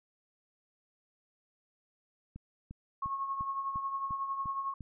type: click train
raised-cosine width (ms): 5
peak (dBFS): -32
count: 8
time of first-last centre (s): 2.36-4.808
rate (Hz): 2.86
type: tone with tremolo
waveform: sine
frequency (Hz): 1092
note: C#6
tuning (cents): -26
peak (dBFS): -30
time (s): 3.02-4.74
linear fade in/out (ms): 5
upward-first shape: triangle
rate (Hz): 11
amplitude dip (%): 60
effects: none